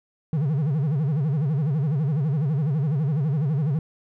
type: tone with vibrato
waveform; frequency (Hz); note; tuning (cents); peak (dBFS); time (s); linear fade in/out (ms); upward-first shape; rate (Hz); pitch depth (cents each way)
triangle; 146.83; D3; 0; -18; 0.33-3.79; 2; sine; 12; 200
effects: none